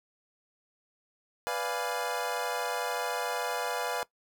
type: chord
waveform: 25% pulse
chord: B diminished seventh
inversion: none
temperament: equal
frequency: 493.9 / 587.3 / 698.5 / 830.6 Hz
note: B4 / D5 / F5 / Ab5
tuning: 0 / 0 / 0 / 0 cents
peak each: -31 / -34 / -32 / -33 dBFS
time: 1.47-4.03 s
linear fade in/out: 0 ms
effects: noise-tail reverb RT60 0.1 s tail -19 dB re dry